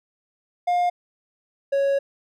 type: tone pair in turn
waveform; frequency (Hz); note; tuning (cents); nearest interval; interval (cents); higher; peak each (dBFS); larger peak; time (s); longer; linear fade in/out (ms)
triangle; 709 / 554.2; F5 / C#5; +26 / -1; major third; 427; first; -16; neither; 0.67-0.9 / 1.72-1.99; second; 10
effects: none